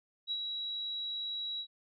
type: tone with ADSR envelope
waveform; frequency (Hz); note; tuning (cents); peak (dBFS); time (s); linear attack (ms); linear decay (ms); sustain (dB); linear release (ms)
sine; 3883; B7; -30; -31; 0.27-1.67; 42; 58; -4; 72
effects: none